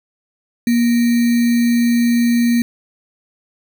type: tone with sample-and-hold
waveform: sine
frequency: 237.1 Hz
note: A#3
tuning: 30 cents sharp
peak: -11 dBFS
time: 0.67-2.62 s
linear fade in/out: 2 ms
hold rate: 2100 Hz
effects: none